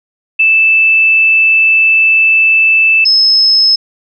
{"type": "tone pair in turn", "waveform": "sine", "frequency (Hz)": [2637, 5189], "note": ["E7", "E8"], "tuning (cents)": [0, -28], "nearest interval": "octave", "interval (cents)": 1172, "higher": "second", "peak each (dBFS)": -5, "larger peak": "neither", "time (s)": [[0.39, 3.05], [3.05, 3.76]], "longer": "first", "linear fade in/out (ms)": 10, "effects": []}